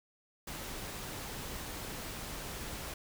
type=noise; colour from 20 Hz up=pink; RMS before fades=-42 dBFS; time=0.47-2.94 s; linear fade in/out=5 ms; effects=none